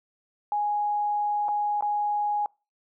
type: tone with dropouts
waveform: sine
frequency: 830 Hz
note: G#5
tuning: 1 cent flat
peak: -23 dBFS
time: 0.52-2.46 s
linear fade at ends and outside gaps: 1 ms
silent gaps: 1.484-1.488 / 1.809-1.824 s
effects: noise-tail reverb RT60 0.3 s tail -26 dB re dry